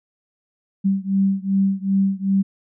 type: beating tone pair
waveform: sine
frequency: 193.6 / 196.2 Hz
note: G3 / G3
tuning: -21 / +2 cents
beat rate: 2.6 Hz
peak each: -19 / -20 dBFS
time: 0.84-2.43 s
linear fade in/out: 20 ms
effects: none